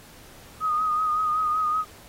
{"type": "tone with vibrato", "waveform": "sine", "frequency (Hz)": 1246, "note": "D#6", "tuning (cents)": 2, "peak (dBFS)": -21, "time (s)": [0.6, 1.85], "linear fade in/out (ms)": 50, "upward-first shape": "sine", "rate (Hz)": 5.3, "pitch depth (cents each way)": 36, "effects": ["pink hiss -49 dBFS RMS until 2.08 s", "AAC 48 kbps"]}